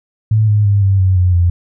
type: tone with pitch steps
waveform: sine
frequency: 108.8 / 104.85 / 101.05 / 97.38 / 93.84 / 90.44 / 87.16 Hz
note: A2 / G#2 / G#2 / G2 / F#2 / F#2 / F2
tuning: -19 / +17 / -47 / -11 / +25 / -39 / -3 cents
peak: -8 dBFS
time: 0.31-1.5 s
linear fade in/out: 5 ms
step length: 170 ms
effects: none